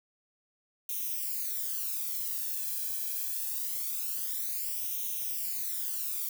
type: noise with flanger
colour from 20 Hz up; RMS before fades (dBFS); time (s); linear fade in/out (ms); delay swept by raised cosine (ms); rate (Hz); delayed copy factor
violet; -34; 0.89-6.29; 2; 0.32 to 1.24; 0.24; +1
effects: none